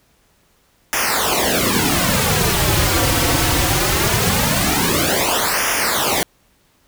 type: noise with flanger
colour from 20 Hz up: pink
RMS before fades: -17 dBFS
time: 0.93-6.23 s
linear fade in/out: 0 ms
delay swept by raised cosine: 0.24 to 4.94 ms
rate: 0.21 Hz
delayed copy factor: -0.9
effects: pink hiss -58 dBFS RMS until 6.87 s